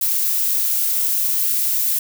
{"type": "noise", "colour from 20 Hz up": "violet", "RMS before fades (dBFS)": -19, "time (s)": [0.01, 1.99], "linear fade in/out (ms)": 5, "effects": []}